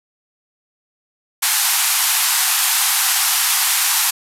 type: band-pass noise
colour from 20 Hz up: white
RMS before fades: -17 dBFS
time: 1.42-4.11 s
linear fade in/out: 10 ms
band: 730 to 14000 Hz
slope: 96 dB/octave
effects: none